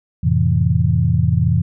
sine chord, F major seventh, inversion none, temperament equal, 87.31 / 110 / 130.81 / 164.81 Hz, F2 / A2 / C3 / E3, 0 / 0 / 0 / 0 cents, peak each -18 dBFS, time 0.23-1.62 s, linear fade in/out 10 ms, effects none

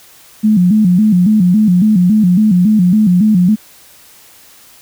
sine tone with vibrato, 196 Hz, G3, in tune, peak -6 dBFS, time 0.43-3.56 s, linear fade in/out 20 ms, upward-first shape square, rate 3.6 Hz, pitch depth 160 cents each way, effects white hiss -42 dBFS RMS until 4.81 s

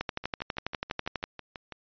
two click trains, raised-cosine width 0.3 ms, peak -23 / -14 dBFS, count 10 / 16, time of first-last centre 0.24-1.723 / 0.01-1.24 s, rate 6.07 / 12.2 Hz, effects resampled to 11025 Hz

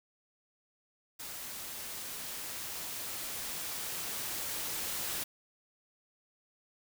white noise with level ramp, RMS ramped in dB -43 to -36 dBFS, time 1.19-5.24 s, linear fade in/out 10 ms, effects none

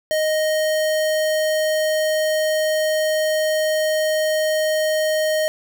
square tone, 622 Hz, D#5, 1 cent flat, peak -18 dBFS, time 0.11-5.48 s, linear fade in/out 0 ms, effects none

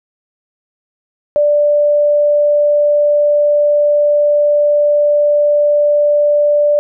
sine tone, 588 Hz, D5, 2 cents sharp, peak -8 dBFS, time 1.36-6.79 s, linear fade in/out 0 ms, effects none

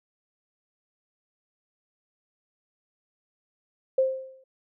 sine tone with exponential decay, 526 Hz, C5, 9 cents sharp, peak -16 dBFS, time 3.98-4.44 s, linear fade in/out 5 ms, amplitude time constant 100 ms, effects none

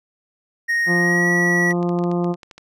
triangle tone with pitch glide, 1864.7 to 1934.9 Hz, A#6 to B6, 0 to -36 cents, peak -15 dBFS, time 0.68-1.73 s, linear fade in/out 20 ms, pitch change +64 cents, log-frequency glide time 0.98-1.29 s
harmonic tone, 174.8 Hz, F3, 2 cents sharp, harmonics 1 / 2 / 3 / 4 / 5 / 6 / 7, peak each -20 / -22 / -30 / -30 / -35 / -36 / -37 dBFS, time 0.86-2.36 s, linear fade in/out 50 ms
clicks, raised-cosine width 0.2 ms, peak -23 dBFS, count 11, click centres 1.709 / 1.829 / 1.892 / 1.989 / 2.039 / 2.115 / 2.244 / 2.341 / 2.432 / 2.512 / 2.58 s
effects none

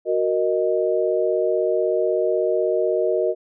sine chord, D# minor, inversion first, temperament equal, 370 / 466.2 / 622.3 Hz, F#4 / A#4 / D#5, 0 / 0 / 0 cents, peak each -22 dBFS, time 0.05-3.35 s, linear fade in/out 50 ms, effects none

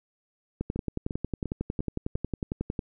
two click trains, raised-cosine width 3 ms, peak -16 / -19 dBFS, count 25 / 5, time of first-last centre 0.61-2.792 / 0.76-2.154 s, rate 11 / 2.87 Hz, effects none

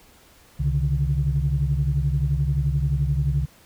sine tone cluster, 66.7 / 136 / 147.5 Hz, C2 / C#3 / D3, +34 / -33 / +8 cents, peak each -23 dBFS, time 0.59-3.46 s, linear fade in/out 20 ms, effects tanh soft clip ceiling -11 dBFS + pink hiss -53 dBFS RMS until 3.65 s

